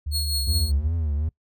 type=tone with pitch glide; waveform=sine; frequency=73.8 to 66.9 Hz; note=D2 to C2; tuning=+9 to +39 cents; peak=-25 dBFS; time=0.06-0.88 s; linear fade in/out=10 ms; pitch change=-170 cents; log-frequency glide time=0.31-0.39 s
type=tone with tremolo; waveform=sawtooth; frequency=4321 Hz; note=C#8; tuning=45 cents flat; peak=-20 dBFS; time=0.11-0.72 s; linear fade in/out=50 ms; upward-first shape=triangle; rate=5 Hz; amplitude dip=60%
type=tone with vibrato; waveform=triangle; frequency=77.78 Hz; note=D#2; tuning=in tune; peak=-20 dBFS; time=0.47-1.29 s; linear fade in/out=5 ms; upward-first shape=triangle; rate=2.6 Hz; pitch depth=160 cents each way
effects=noise-tail reverb RT60 0.1 s tail -23 dB re dry